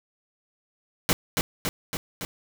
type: noise with echo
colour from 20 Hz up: pink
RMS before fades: -21 dBFS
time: 1.09-1.13 s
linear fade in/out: 0 ms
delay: 280 ms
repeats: 4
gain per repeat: -3 dB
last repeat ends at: 2.25 s
effects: none